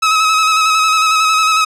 sawtooth tone with vibrato, 1282 Hz, E6, 49 cents flat, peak -6 dBFS, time 0.02-1.65 s, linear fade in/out 10 ms, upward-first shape square, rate 11 Hz, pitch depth 22 cents each way, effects low-pass 8000 Hz 12 dB/octave

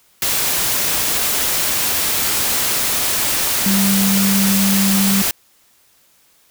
sine tone in noise, 196 Hz, G3, in tune, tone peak -14 dBFS, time 3.66-5.22 s, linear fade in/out 2 ms, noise white, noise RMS -18 dBFS, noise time 0.22-5.31 s, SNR +1 dB, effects white hiss -55 dBFS RMS until 6.5 s

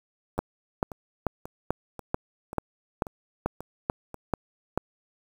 two click trains, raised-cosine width 1 ms, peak -23 / -10 dBFS, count 8 / 11, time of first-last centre 0.38-4.143 / 0.39-4.776 s, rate 1.86 / 2.28 Hz, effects 7-bit

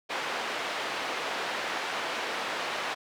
pink band-pass noise, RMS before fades -33 dBFS, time 0.09-2.95 s, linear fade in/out 20 ms, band 560 to 3400 Hz, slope 12 dB/octave, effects none

